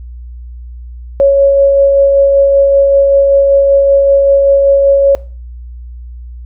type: tone with tremolo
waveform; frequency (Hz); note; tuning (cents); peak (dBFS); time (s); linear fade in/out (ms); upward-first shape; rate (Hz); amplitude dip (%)
sine; 554.4; C#5; 0; -3; 1.2-5.15; 0; sine; 5.2; 25
effects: noise-tail reverb RT60 0.4 s tail -21 dB re dry + added 60 Hz sine -25 dBFS peak until 6.45 s